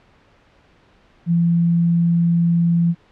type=tone; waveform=sine; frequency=169.9 Hz; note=F3; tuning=47 cents flat; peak=-13 dBFS; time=1.26-2.95 s; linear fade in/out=50 ms; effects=pink hiss -54 dBFS RMS until 3.11 s + low-pass 3000 Hz 12 dB/octave